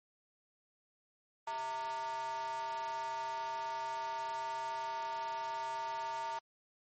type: tone with high-pass filter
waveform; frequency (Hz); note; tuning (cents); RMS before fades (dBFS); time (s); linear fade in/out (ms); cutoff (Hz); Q
square; 130.81; C3; 0; -39; 1.47-6.39; 5; 860; 8.7
effects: low-pass 9000 Hz 12 dB/octave + MP3 32 kbps